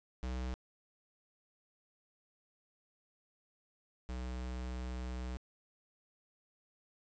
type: tone pair in turn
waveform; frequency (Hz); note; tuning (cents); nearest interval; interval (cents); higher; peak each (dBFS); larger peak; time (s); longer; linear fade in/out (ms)
square; 63 / 62.42; B1 / B1; +35 / +19; unison; 16; first; -37 / -39; first; 0.23-0.54 / 4.09-5.37; second; 0
effects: resampled to 16000 Hz + 12-bit